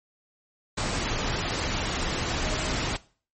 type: tone in noise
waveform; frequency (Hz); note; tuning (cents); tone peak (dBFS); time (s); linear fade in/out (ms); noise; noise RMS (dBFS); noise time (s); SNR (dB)
sine; 622.3; D#5; 0; -37; 2.45-2.75; 10; pink; -28; 0.77-2.97; -12
effects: noise-tail reverb RT60 0.4 s tail -19 dB re dry + MP3 32 kbps